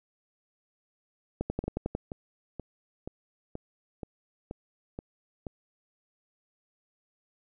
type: two click trains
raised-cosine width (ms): 2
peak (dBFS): -16 / -23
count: 7 / 9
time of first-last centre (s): 1.41-1.951 / 1.64-5.468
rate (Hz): 11.1 / 2.09
effects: none